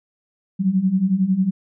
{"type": "beating tone pair", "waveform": "sine", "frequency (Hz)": [181.8, 192.8], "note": ["F#3", "G3"], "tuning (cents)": [-30, -28], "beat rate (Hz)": 11, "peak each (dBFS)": [-21, -17], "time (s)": [0.59, 1.51], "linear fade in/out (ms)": 20, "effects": []}